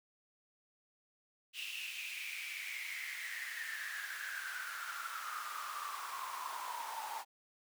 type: noise with high-pass filter sweep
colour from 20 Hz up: pink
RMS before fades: -43 dBFS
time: 1.53-7.25 s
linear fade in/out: 50 ms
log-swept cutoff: 2800 to 860 Hz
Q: 9.1
effects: none